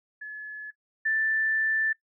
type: tone pair in turn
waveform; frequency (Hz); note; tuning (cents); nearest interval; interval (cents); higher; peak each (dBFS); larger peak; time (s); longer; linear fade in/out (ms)
sine; 1711 / 1766.2; A6 / A6; -49 / +6; minor second; 55; second; -34 / -23; second; 0.21-0.71 / 1.05-1.93; second; 10
effects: noise-tail reverb RT60 0.1 s tail -19 dB re dry